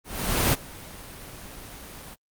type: noise with ADSR envelope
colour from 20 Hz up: pink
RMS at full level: -20 dBFS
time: 0.04-2.16 s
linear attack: 490 ms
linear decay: 25 ms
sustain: -21 dB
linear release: 27 ms
effects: Opus 24 kbps